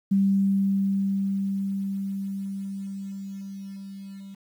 sine tone with level ramp, 196 Hz, G3, in tune, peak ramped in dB -17 to -38 dBFS, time 0.11-4.35 s, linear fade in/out 10 ms, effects 9-bit

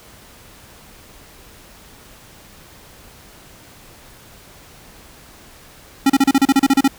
square tone bursts, 272.8 Hz, C#4, 28 cents flat, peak -10 dBFS, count 12, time 6.06-6.879 s, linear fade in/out 5 ms, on 38 ms, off 33 ms, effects pink hiss -44 dBFS RMS until 6.98 s

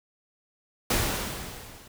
pink noise with level ramp, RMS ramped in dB -23 to -50 dBFS, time 0.9-1.88 s, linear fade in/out 5 ms, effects none

